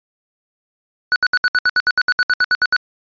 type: tone bursts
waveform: square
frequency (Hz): 1480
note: F#6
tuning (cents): 0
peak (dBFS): -12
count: 16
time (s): 1.12-2.764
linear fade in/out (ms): 0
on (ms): 39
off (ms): 68
effects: resampled to 11025 Hz